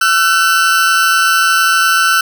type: tone pair together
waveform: 40% pulse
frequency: 1343.6 / 1512 Hz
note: E6 / F#6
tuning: +33 / +37 cents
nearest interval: major second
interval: 204 cents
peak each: -11 dBFS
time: 0.01-2.21 s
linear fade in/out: 5 ms
effects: none